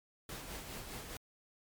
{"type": "noise with tremolo", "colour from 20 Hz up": "pink", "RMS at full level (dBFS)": -44, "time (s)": [0.29, 1.17], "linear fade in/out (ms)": 2, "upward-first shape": "sine", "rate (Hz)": 4.9, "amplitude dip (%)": 40, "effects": ["MP3 96 kbps"]}